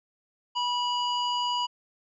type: harmonic tone with a mistuned harmonic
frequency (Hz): 976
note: B5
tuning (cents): -21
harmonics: 1 / 3 / 5 / 7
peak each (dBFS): -27 / -30 / -37 / -47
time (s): 0.55-1.67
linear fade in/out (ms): 20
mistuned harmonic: 5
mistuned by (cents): -31
effects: none